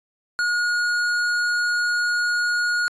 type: tone with hard clipping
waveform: triangle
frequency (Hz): 1441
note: F#6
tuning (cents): -46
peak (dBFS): -21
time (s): 0.39-2.88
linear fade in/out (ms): 0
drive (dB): 14
effects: resampled to 22050 Hz